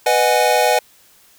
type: chord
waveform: square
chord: G# minor seventh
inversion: first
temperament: equal with one note detuned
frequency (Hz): 493.9 / 613.7 / 740 / 830.6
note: B4 / D#5 / F#5 / G#5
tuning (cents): 0 / -24 / 0 / 0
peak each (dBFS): -19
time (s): 0.06-0.79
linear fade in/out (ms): 5
effects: white hiss -51 dBFS RMS until 1.38 s